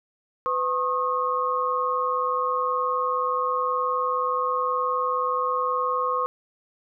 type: tone cluster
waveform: sine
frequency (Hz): 503 / 1083 / 1242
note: B4 / C#6 / D#6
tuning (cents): +32 / -41 / -3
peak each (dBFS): -28 / -24 / -28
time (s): 0.46-6.26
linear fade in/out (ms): 0
effects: none